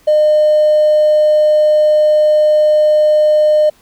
triangle tone with hard clipping, 608 Hz, D#5, 40 cents flat, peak -7 dBFS, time 0.07-3.7 s, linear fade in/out 10 ms, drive 3 dB, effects pink hiss -50 dBFS RMS until 3.81 s

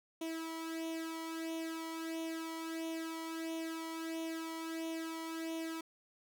sawtooth tone with flanger, 325.6 Hz, E4, 21 cents flat, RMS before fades -41 dBFS, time 0.21-5.81 s, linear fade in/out 5 ms, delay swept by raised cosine 0.31 to 0.96 ms, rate 1.5 Hz, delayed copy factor +0.7, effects none

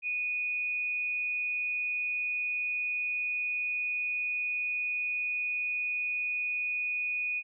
sine tone with frequency modulation, 2475 Hz, D#7, 10 cents flat, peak -29 dBFS, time 0.02-7.43 s, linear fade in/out 50 ms, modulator 148 Hz, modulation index 0.27, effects none

